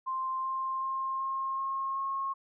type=tone with pitch steps; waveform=sine; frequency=1048 / 1055.3 / 1062.6 / 1070 / 1077.5 / 1085 Hz; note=C6 / C6 / C6 / C6 / C#6 / C#6; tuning=+2 / +14 / +26 / +38 / -49 / -37 cents; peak=-30 dBFS; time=0.06-2.34 s; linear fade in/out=20 ms; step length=380 ms; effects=none